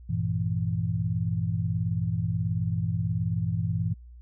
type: chord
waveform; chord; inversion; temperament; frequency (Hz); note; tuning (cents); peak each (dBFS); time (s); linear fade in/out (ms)
sine; E diminished; first; equal; 98 / 116.54 / 164.81; G2 / Bb2 / E3; 0 / 0 / 0; -29; 0.09-3.94; 10
effects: added 60 Hz sine -44 dBFS peak until 4.21 s